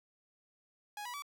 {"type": "tone with pitch steps", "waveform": "sawtooth", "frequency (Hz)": [830.6, 976.4, 1147.8], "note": ["G#5", "B5", "D6"], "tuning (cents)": [0, -20, -40], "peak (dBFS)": -37, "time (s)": [0.97, 1.222], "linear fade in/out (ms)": 2, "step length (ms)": 84, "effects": []}